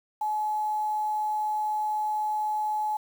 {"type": "tone with quantisation", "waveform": "sine", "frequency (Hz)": 852, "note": "G#5", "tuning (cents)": 44, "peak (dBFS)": -25, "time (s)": [0.21, 2.97], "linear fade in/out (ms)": 5, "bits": 8, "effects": []}